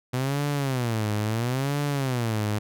sawtooth tone with vibrato, 123.47 Hz, B2, in tune, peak -20 dBFS, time 0.13-2.59 s, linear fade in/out 10 ms, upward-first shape sine, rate 0.74 Hz, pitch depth 280 cents each way, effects none

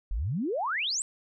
sine exponential sweep, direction up, 40 to 8370 Hz, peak -27 dBFS, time 0.11-1.02 s, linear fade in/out 0 ms, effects none

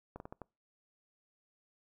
slowing click train, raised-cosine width 1 ms, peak -30 dBFS, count 5, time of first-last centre 0.16-0.417 s, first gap 41 ms, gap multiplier 1.31, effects noise-tail reverb RT60 0.3 s tail -26 dB re dry

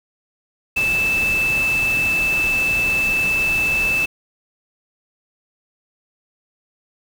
sine tone in noise, 2633 Hz, E7, 3 cents flat, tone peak -16 dBFS, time 0.76-4.06 s, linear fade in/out 10 ms, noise pink, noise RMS -29 dBFS, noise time 0.76-4.06 s, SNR +10 dB, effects none

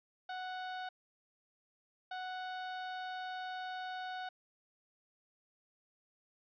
30% pulse tone bursts at uneven times, 740 Hz, F#5, in tune, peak -37 dBFS, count 2, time 0.29-0.89 / 2.11-4.29 s, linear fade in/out 5 ms, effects resampled to 11025 Hz

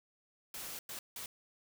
white noise bursts at uneven times, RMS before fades -44 dBFS, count 3, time 0.54-0.79 / 0.89-0.99 / 1.16-1.26 s, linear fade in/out 2 ms, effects none

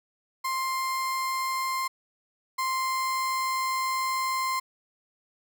35% pulse tone pair in turn, 1051 / 1046.7 Hz, C6 / C6, +7 / 0 cents, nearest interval unison, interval 7 cents, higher first, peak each -25 / -24 dBFS, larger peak second, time 0.44-1.88 / 2.58-4.6 s, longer second, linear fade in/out 10 ms, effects none

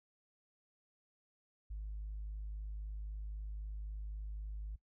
sine tone, 51.91 Hz, G#1, in tune, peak -39 dBFS, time 1.7-4.76 s, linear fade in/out 10 ms, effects noise-tail reverb RT60 0.1 s tail -20 dB re dry + tanh soft clip ceiling -37 dBFS

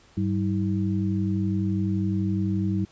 sine tone cluster, 100 / 191.8 / 319.9 Hz, G2 / G3 / D#4, +35 / -37 / +48 cents, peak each -26 / -25 / -30 dBFS, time 0.17-2.85 s, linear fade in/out 5 ms, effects pink hiss -56 dBFS RMS until 2.91 s + resampled to 16000 Hz

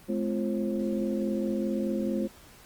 sine tone cluster, 212.2 / 256.9 / 344.6 / 535 Hz, G#3 / C4 / F4 / C5, +38 / -32 / -23 / +38 cents, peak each -29 / -34 / -32 / -35 dBFS, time 0.08-2.28 s, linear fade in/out 20 ms, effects pink hiss -53 dBFS RMS until 2.65 s + Opus 24 kbps

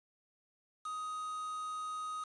triangle tone with quantisation, 1252 Hz, D#6, 10 cents sharp, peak -36 dBFS, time 0.85-2.24 s, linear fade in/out 5 ms, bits 8, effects resampled to 22050 Hz

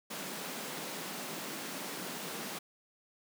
pink high-pass noise, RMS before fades -41 dBFS, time 0.1-2.59 s, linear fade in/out 10 ms, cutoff 160 Hz, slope 48 dB/octave, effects none

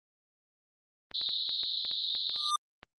clicks, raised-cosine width 0.3 ms, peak -29 dBFS, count 11, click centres 1.114 / 1.214 / 1.291 / 1.493 / 1.634 / 1.85 / 1.914 / 2.151 / 2.296 / 2.361 / 2.831 s
pink band-pass noise, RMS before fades -33 dBFS, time 1.14-2.51 s, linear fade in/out 5 ms, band 3600 to 4200 Hz, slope 96 dB/octave
square tone with exponential growth, 1198 Hz, D6, 34 cents sharp, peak -23 dBFS, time 2.33-2.56 s, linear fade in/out 5 ms, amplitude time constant 48 ms
effects Opus 32 kbps

